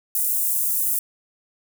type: high-pass noise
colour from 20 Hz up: white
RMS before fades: -22 dBFS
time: 0.15-0.99 s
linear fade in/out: 2 ms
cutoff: 8800 Hz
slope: 24 dB/octave
effects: none